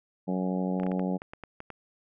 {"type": "harmonic tone", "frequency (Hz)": 92.5, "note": "F#2", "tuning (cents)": 0, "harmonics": [2, 3, 4, 5, 6, 7, 8, 9], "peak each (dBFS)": [-28, -34, -39, -38, -38, -42, -42, -42], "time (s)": [0.27, 1.18], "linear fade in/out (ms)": 20}
{"type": "clicks", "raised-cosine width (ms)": 0.5, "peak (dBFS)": -25, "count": 10, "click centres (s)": [0.799, 0.834, 0.866, 0.917, 0.995, 1.219, 1.335, 1.437, 1.604, 1.703]}
{"effects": []}